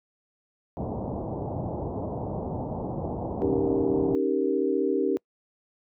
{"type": "low-pass noise", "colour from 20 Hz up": "pink", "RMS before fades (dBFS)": -30, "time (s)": [0.77, 4.15], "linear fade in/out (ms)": 0, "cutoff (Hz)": 880, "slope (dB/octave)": 48}
{"type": "chord", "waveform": "sine", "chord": "Eb dominant seventh", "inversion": "third", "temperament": "equal with one note detuned", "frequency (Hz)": [275.3, 311.1, 392, 466.2], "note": ["Db4", "Eb4", "G4", "Bb4"], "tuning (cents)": [-12, 0, 0, 0], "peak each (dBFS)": [-28, -29, -26, -28], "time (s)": [3.42, 5.17], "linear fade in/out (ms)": 0}
{"effects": ["noise-tail reverb RT60 0.1 s tail -26 dB re dry", "high-pass 80 Hz 12 dB/octave"]}